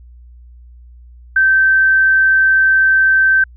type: tone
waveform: sine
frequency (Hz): 1552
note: G6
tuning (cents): -18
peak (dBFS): -8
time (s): 1.36-3.44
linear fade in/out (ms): 5
effects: added 60 Hz sine -37 dBFS peak until 3.56 s